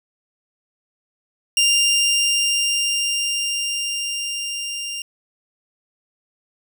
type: tone with level ramp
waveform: 20% pulse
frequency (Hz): 2794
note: F7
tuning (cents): 0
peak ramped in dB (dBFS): -9 to -22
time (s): 1.57-5.02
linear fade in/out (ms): 2
effects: none